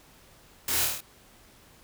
white noise with echo, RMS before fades -29 dBFS, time 0.68-0.85 s, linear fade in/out 2 ms, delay 26 ms, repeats 6, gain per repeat -2 dB, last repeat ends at 1.006 s, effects pink hiss -56 dBFS RMS until 1.83 s

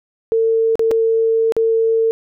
sine tone with dropouts, 450.7 Hz, A4, 42 cents sharp, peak -12 dBFS, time 0.32-2.11 s, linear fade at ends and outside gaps 0 ms, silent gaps 0.755-0.794 / 0.91-0.914 / 1.522-1.566 s, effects none

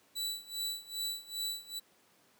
sawtooth tone with tremolo, 3951 Hz, B7, in tune, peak -30 dBFS, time 0.15-1.8 s, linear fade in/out 20 ms, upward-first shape sine, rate 2.5 Hz, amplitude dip 90%, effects pink hiss -66 dBFS RMS until 2.39 s + high-pass 200 Hz 12 dB/octave

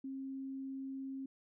sine tone, 268.3 Hz, C4, 44 cents sharp, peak -40 dBFS, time 0.04-1.26 s, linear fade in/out 5 ms, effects none

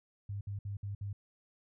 sine tone bursts, 100.6 Hz, G2, 45 cents sharp, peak -36 dBFS, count 5, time 0.29-1.13 s, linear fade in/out 5 ms, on 120 ms, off 60 ms, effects none

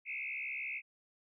sine tone with frequency modulation, 2368 Hz, D7, 14 cents sharp, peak -37 dBFS, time 0.05-0.82 s, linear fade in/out 50 ms, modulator 66.9 Hz, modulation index 3.7, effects none

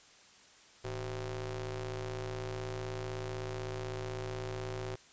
sawtooth ring-modulated tone, 135.5 Hz, C#3, 39 cents flat, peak -30 dBFS, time 0.84-4.96 s, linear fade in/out 10 ms, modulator 243 Hz, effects white hiss -59 dBFS RMS until 5.12 s + resampled to 16000 Hz

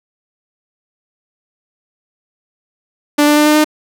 sawtooth tone with pitch steps, 293.7 / 296.4 / 299.2 / 302 / 304.8 Hz, D4 / D4 / D4 / D4 / D#4, 0 / +16 / +32 / +48 / -36 cents, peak -4 dBFS, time 3.18-3.645 s, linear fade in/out 10 ms, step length 93 ms, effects none

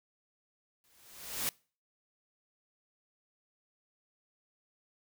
white noise with exponential growth, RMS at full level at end -31 dBFS, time 0.84-1.49 s, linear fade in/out 0 ms, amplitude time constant 140 ms, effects noise-tail reverb RT60 0.4 s tail -25 dB re dry

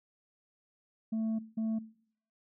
sine tone pair in turn, 221.9 / 221.9 Hz, A3 / A3, +15 / +15 cents, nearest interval unison, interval 0 cents, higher neither, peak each -27 dBFS, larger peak neither, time 1.12-1.39 / 1.57-1.79 s, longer first, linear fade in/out 10 ms, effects noise-tail reverb RT60 0.6 s tail -21 dB re dry + tanh soft clip ceiling -29 dBFS

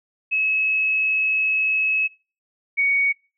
sine tone pair in turn, 2577 / 2237 Hz, E7 / C#7, -40 / +15 cents, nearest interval major second, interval 245 cents, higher first, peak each -18 / -16 dBFS, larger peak second, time 0.31-2.08 / 2.77-3.13 s, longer first, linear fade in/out 20 ms, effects noise-tail reverb RT60 0.4 s tail -26 dB re dry

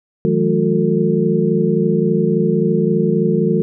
sine tone cluster, 159.7 / 183.3 / 214.9 / 362 / 447.9 Hz, D#3 / F#3 / A3 / F#4 / A4, +45 / -16 / -41 / -38 / +31 cents, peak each -19 dBFS, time 0.25-3.62 s, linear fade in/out 0 ms, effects none

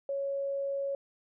sine tone, 554.4 Hz, C#5, in tune, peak -30 dBFS, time 0.09-0.95 s, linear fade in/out 2 ms, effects none

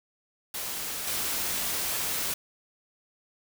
white noise with level steps, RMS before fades -34 / -30 dBFS, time 0.54-2.34 s, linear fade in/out 5 ms, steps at 1.07 s, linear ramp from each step 5 ms, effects none

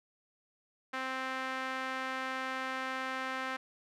sawtooth tone with band-pass filter, 261.6 Hz, C4, in tune, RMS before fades -37 dBFS, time 0.93-3.57 s, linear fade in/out 10 ms, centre 1600 Hz, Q 1.4, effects none

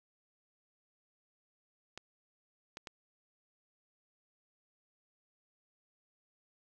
clicks, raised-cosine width 0.2 ms, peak -26 dBFS, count 3, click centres 1.976 / 2.771 / 2.872 s, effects none

